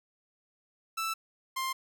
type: tone pair in turn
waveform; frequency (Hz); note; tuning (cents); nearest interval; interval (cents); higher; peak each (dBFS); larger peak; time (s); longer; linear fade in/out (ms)
sawtooth; 1322 / 1053.5; E6 / C6; +5 / +12; major third; 393; first; -27; neither; 0.97-1.14 / 1.56-1.73; neither; 10
effects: none